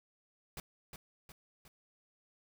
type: noise with echo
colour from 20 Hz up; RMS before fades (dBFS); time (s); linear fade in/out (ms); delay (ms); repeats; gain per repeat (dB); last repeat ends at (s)
pink; -44; 0.57-0.6; 2; 360; 3; -5; 1.68
effects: none